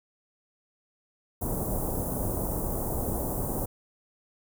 pink band-stop noise, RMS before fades -30 dBFS, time 1.41-3.66 s, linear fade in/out 10 ms, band 860 to 10000 Hz, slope 24 dB/octave, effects none

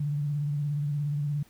sine tone with vibrato, 145.9 Hz, D3, 11 cents flat, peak -26 dBFS, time 0-1.43 s, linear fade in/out 5 ms, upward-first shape sine, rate 17 Hz, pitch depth 47 cents each way, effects pink hiss -60 dBFS RMS until 1.49 s

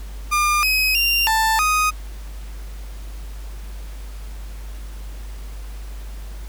30% pulse tone with pitch steps, 1204 / 2535 / 2778 / 886 / 1248 Hz, D6 / D#7 / F7 / A5 / D#6, +43 / +32 / -10 / +12 / +5 cents, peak -13 dBFS, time 0.31-1.91 s, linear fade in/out 20 ms, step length 320 ms, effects added 50 Hz sine -30 dBFS peak until 6.48 s + pink hiss -45 dBFS RMS until 6.48 s

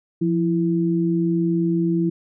sine tone pair together, 172.9 / 331.8 Hz, F3 / E4, -17 / +11 cents, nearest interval major seventh, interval 1128 cents, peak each -20 dBFS, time 0.21-2.1 s, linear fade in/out 10 ms, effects none

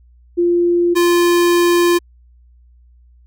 sine / square tone pair in turn, 347.6 / 347.6 Hz, F4 / F4, -8 / -8 cents, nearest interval unison, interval 0 cents, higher neither, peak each -11 dBFS, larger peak neither, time 0.37-0.95 / 0.95-1.99 s, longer second, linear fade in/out 20 ms, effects added 60 Hz sine -45 dBFS peak until 3.26 s

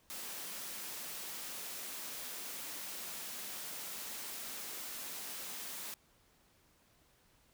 white high-pass noise, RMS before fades -44 dBFS, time 0.1-5.94 s, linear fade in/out 0 ms, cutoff 160 Hz, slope 48 dB/octave, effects pink hiss -69 dBFS RMS until 7.53 s

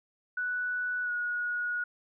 sine tone with pitch glide, 1480 to 1452.1 Hz, F#6 to F#6, 0 to -33 cents, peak -29 dBFS, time 0.37-1.84 s, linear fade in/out 5 ms, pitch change -33 cents, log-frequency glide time 1.03-1.11 s, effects none

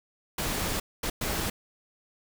pink noise bursts at uneven times, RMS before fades -30 dBFS, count 3, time 0.38-0.8 / 1.03-1.1 / 1.21-1.5 s, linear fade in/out 5 ms, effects none

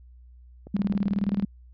clicks, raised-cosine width 2 ms, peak -28 dBFS, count 4, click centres 0.67 / 0.938 / 1.061 / 1.319 s
sine tone with tremolo, 199.4 Hz, G3, 30 cents sharp, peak -20 dBFS, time 0.74-1.45 s, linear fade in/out 5 ms, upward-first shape square, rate 19 Hz, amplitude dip 80%
effects added 61 Hz sine -47 dBFS peak until 1.73 s + resampled to 11025 Hz

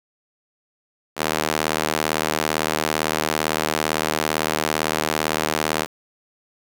sawtooth tone with high-pass filter, 77.78 Hz, D#2, in tune, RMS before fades -23 dBFS, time 1.16-5.87 s, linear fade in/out 50 ms, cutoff 390 Hz, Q 0.55, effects 7-bit

